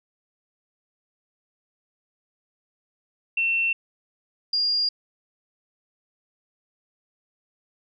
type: tone pair in turn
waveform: sine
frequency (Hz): 2700 / 4819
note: E7 / D8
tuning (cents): +41 / +44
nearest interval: minor seventh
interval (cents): 1003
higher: second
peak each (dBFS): -20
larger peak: neither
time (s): 3.37-3.73 / 4.53-4.89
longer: neither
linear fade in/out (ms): 5
effects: none